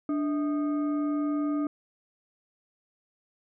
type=tone with frequency modulation; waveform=sine; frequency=293.7 Hz; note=D4; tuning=in tune; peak=-25 dBFS; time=0.09-1.67 s; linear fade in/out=2 ms; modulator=938 Hz; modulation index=0.4; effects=none